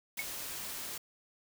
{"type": "noise", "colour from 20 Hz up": "white", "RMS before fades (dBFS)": -41, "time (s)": [0.17, 0.98], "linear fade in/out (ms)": 5}
{"type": "tone with exponential decay", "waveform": "sine", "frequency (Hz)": 2204, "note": "C#7", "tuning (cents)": -11, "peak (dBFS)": -29, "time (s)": [0.19, 0.27], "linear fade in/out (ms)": 1, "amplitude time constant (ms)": 16}
{"effects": []}